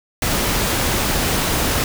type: noise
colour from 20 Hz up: pink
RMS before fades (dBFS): -19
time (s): 0.22-1.84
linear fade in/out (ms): 2
effects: none